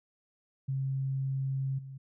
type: tone with level steps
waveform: sine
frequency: 134.6 Hz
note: C3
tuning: 49 cents sharp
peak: -29 / -41 dBFS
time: 0.68-1.98 s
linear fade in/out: 10 ms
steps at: 1.78 s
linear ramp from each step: 10 ms
effects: none